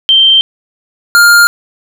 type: tone pair in turn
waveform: sine / square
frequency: 3136 / 1405.8 Hz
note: G7 / F6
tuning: 0 / +11 cents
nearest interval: octave + major second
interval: 1389 cents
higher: first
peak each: -3 dBFS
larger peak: neither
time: 0.09-0.41 / 1.15-1.47 s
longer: neither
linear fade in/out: 0 ms
effects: none